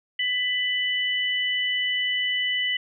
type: tone pair together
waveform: sine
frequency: 1991 / 2983 Hz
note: B6 / F#7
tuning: +14 / +13 cents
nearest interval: perfect fifth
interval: 699 cents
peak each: -25 dBFS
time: 0.19-2.77 s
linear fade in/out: 5 ms
effects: none